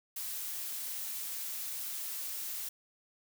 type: noise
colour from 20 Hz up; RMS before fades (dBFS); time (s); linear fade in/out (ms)
blue; -39; 0.16-2.69; 5
effects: none